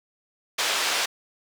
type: band-pass noise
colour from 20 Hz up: white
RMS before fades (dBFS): -25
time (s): 0.58-1.06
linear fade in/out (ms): 10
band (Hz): 520 to 4800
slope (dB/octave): 12
effects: none